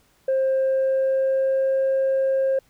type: tone with pitch glide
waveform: sine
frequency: 530 to 534.6 Hz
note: C5 to C5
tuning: +22 to +37 cents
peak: -16 dBFS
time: 0.28-2.59 s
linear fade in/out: 5 ms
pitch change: +15 cents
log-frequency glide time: 0.56-1.85 s
effects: tanh soft clip ceiling -16 dBFS + pink hiss -61 dBFS RMS until 2.69 s